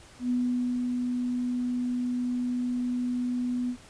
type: tone with ADSR envelope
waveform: sine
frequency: 246.9 Hz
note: B3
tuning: in tune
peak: -23 dBFS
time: 0.19-3.77 s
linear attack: 110 ms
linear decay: 480 ms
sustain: -3 dB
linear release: 78 ms
effects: pink hiss -52 dBFS RMS until 3.89 s + resampled to 22050 Hz